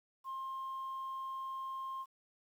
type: tone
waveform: sine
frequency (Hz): 1062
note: C6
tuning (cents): +25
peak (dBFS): -37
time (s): 0.24-2.06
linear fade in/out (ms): 50
effects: tanh soft clip ceiling -37 dBFS + 11-bit